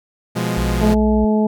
sawtooth chord, F diminished, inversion second, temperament equal, 123.47 / 174.61 / 207.7 Hz, Cb3 / F3 / Ab3, 0 / 0 / 0 cents, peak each -19 dBFS, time 0.35-0.95 s, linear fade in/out 20 ms
sine tone, 59.7 Hz, A#1, 42 cents sharp, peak -19 dBFS, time 0.57-1.25 s, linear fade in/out 5 ms
harmonic tone, 214.5 Hz, A3, 44 cents flat, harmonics 1 / 2 / 3 / 4, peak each -14 / -20 / -24 / -26 dBFS, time 0.81-1.47 s, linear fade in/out 5 ms
effects none

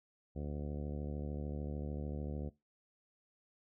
harmonic tone, 73.42 Hz, D2, in tune, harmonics 1 / 2 / 3 / 4 / 5 / 6 / 7 / 8 / 9 / 10, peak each -41 / -43 / -46 / -49 / -51 / -52 / -52 / -57 / -60 / -61 dBFS, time 0.35-2.5 s, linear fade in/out 20 ms, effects noise-tail reverb RT60 0.2 s tail -19 dB re dry

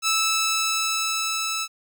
10% pulse tone with level ramp, 1312 Hz, E6, 9 cents flat, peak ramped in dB -11 to -17 dBFS, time 0.02-1.68 s, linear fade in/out 50 ms, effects none

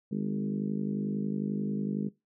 harmonic tone with a mistuned harmonic, 51.1 Hz, G#1, 27 cents flat, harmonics 3 / 4 / 5 / 6 / 7 / 8 / 9, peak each -37 / -31 / -38 / -43 / -44 / -44 / -46 dBFS, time 0.11-2.09 s, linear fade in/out 10 ms, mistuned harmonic 3, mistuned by -18 cents, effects noise-tail reverb RT60 0.2 s tail -19 dB re dry

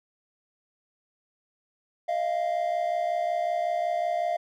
triangle tone pair together, 628 / 693.4 Hz, D#5 / F5, +16 / -13 cents, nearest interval major second, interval 171 cents, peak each -28 / -24 dBFS, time 2.08-4.37 s, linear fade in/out 10 ms, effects none

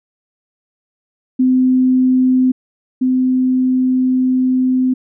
sine tone pair in turn, 256.4 / 256.4 Hz, C4 / C4, -35 / -35 cents, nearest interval unison, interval 0 cents, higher neither, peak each -9 / -11 dBFS, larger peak first, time 1.39-2.52 / 3.01-4.94 s, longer second, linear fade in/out 10 ms, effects none

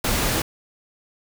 pink noise, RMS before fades -22 dBFS, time 0.04-0.42 s, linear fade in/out 5 ms, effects none

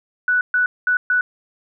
sine tone bursts at uneven times, 1481 Hz, F#6, 1 cent sharp, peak -14 dBFS, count 4, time 0.28-0.41 / 0.54-0.66 / 0.87-0.97 / 1.1-1.21 s, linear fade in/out 2 ms, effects none

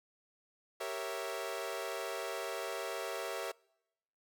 sawtooth chord, G diminished seventh, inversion none, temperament equal, 392 / 466.2 / 554.4 / 659.3 Hz, G4 / Bb4 / Db5 / Fb5, 0 / 0 / 0 / 0 cents, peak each -40 / -39 / -39 / -38 dBFS, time 0.8-3.52 s, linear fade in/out 10 ms, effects noise-tail reverb RT60 0.9 s tail -26 dB re dry

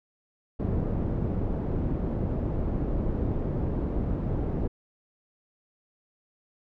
pink low-pass noise, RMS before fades -28 dBFS, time 0.59-4.68 s, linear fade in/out 10 ms, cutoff 410 Hz, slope 12 dB/octave, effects none

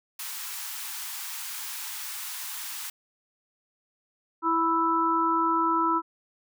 white high-pass noise, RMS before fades -36 dBFS, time 0.19-2.9 s, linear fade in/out 5 ms, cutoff 810 Hz, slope 96 dB/octave
harmonic tone, 329.5 Hz, E4, 1 cent flat, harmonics 1 / 3 / 4, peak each -28 / -25 / -25 dBFS, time 4.42-6.02 s, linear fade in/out 50 ms
effects none

